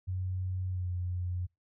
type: tone with pitch glide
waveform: sine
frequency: 92.5 to 89.66 Hz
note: F#2 to F2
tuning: 0 to +46 cents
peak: -31 dBFS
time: 0.07-1.47 s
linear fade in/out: 20 ms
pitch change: -54 cents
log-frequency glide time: 0.7-0.87 s
effects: noise-tail reverb RT60 0.2 s tail -25 dB re dry